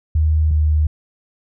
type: tone pair in turn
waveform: sine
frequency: 77.78 / 76.53 Hz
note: D#2 / D#2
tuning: 0 / -28 cents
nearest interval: unison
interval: 28 cents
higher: first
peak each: -12 dBFS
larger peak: neither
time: 0.15-0.51 / 0.51-0.87 s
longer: neither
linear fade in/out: 5 ms
effects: none